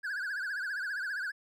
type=tone with vibrato; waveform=triangle; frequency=1568 Hz; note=G6; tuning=in tune; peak=-31 dBFS; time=0.03-1.32 s; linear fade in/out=20 ms; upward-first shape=triangle; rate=15 Hz; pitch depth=170 cents each way; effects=none